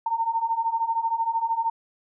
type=beating tone pair; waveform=sine; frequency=903 / 916 Hz; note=A5 / A#5; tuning=+45 / -31 cents; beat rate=13 Hz; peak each=-27 / -24 dBFS; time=0.06-1.7 s; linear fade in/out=5 ms; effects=none